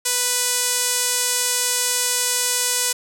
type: tone with band-pass filter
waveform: sawtooth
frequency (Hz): 493.9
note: B4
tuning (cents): 0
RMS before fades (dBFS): -21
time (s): 0.05-2.93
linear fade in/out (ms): 10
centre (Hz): 8500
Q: 1.4
effects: none